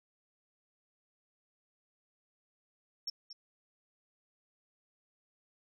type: tone with echo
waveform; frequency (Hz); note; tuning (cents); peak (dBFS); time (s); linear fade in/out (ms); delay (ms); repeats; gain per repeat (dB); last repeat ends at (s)
sine; 5460; F8; -40; -33; 3.07-3.1; 5; 230; 1; -12; 3.33
effects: tanh soft clip ceiling -31 dBFS